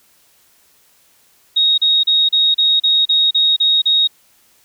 sine tone bursts, 3757 Hz, A#7, 13 cents sharp, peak -10 dBFS, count 10, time 1.56-4.075 s, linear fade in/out 10 ms, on 220 ms, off 35 ms, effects white hiss -54 dBFS RMS until 4.64 s

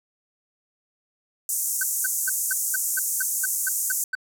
pink band-pass noise, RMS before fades -26 dBFS, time 1.49-4.04 s, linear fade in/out 2 ms, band 6500 to 15000 Hz, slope 48 dB/octave
triangle tone bursts, 1526 Hz, G6, 47 cents flat, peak -21 dBFS, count 11, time 1.81-4.152 s, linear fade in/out 5 ms, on 22 ms, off 210 ms
effects none

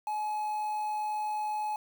triangle tone with quantisation, 849 Hz, G#5, 38 cents sharp, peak -28 dBFS, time 0.07-1.76 s, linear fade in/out 2 ms, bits 8, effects none

